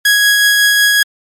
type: tone with tremolo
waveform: sawtooth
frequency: 1661.2 Hz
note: G#6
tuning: in tune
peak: -3 dBFS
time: 0.05-1.03 s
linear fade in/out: 5 ms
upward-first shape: triangle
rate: 5.4 Hz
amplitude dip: 25%
effects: MP3 64 kbps